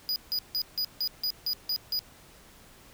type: tone bursts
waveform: square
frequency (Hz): 4927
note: D#8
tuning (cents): -18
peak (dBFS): -27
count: 9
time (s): 0.09-1.991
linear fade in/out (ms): 0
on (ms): 69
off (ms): 160
effects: pink hiss -54 dBFS RMS until 2.93 s